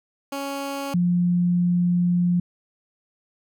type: tone pair in turn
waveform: 15% pulse / sine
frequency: 277.8 / 176.17 Hz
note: C#4 / F3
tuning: +4 / +15 cents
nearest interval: minor sixth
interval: 789 cents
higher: first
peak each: -21 / -17 dBFS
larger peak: second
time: 0.32-0.94 / 0.94-2.4 s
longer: second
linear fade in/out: 5 ms
effects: none